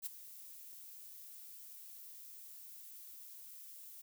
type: noise with ADSR envelope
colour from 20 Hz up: violet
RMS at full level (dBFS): -39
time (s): 0.02-4.02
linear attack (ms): 42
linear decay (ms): 13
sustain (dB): -14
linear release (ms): 11
effects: none